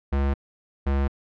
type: tone pair in turn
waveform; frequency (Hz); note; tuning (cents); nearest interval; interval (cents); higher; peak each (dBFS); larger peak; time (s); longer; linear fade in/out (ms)
square; 69.3 / 69; C#2 / C#2; 0 / -7; unison; 7; first; -21 / -21; neither; 0.12-0.34 / 0.86-1.08; neither; 10
effects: low-pass 2000 Hz 12 dB/octave